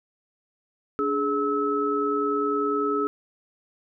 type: tone cluster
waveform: sine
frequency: 288.3 / 418.3 / 1298 Hz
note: D4 / G#4 / E6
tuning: -32 / +12 / -27 cents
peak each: -28 / -25 / -26 dBFS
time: 0.99-3.07 s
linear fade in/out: 0 ms
effects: none